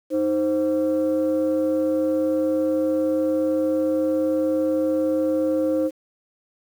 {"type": "tone pair together", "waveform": "sine", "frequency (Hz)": [311.5, 525], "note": ["D#4", "C5"], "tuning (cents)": [2, 6], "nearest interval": "major sixth", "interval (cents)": 904, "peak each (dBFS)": -20, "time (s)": [0.1, 5.91], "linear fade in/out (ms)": 50, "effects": ["tanh soft clip ceiling -14 dBFS", "8-bit"]}